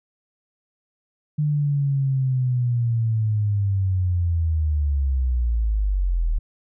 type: linear sweep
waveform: sine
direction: down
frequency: 150.9 to 38 Hz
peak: -18 dBFS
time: 1.38-6.39 s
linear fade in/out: 10 ms
effects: none